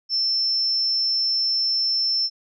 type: tone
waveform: sine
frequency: 5340 Hz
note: E8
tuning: 22 cents sharp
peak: -19 dBFS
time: 0.09-2.3 s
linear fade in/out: 50 ms
effects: none